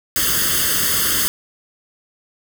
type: noise with comb filter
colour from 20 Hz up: white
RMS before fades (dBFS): -18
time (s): 0.16-1.28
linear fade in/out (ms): 0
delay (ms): 0.62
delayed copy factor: +1
effects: none